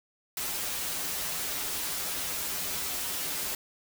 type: noise with comb filter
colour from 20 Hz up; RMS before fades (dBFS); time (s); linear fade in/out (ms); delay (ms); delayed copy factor
white; -33; 0.37-3.55; 2; 8.9; -0.75
effects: none